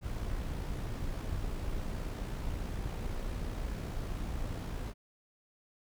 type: noise with amplitude modulation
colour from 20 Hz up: brown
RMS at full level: -35 dBFS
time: 0.01-4.94 s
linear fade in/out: 50 ms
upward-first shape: sine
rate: 59.4 Hz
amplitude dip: 35%
effects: none